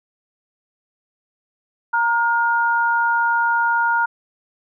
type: tone pair together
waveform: sine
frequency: 931 / 1423.8 Hz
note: A#5 / F6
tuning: -2 / +33 cents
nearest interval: perfect fifth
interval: 735 cents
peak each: -18 dBFS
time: 1.93-4.06 s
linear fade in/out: 10 ms
effects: none